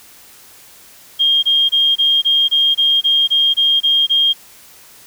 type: tone bursts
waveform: sine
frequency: 3223 Hz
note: G7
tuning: 47 cents sharp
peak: -10 dBFS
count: 12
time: 1.19-4.334 s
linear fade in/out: 20 ms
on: 240 ms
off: 24 ms
effects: white hiss -43 dBFS RMS until 5.06 s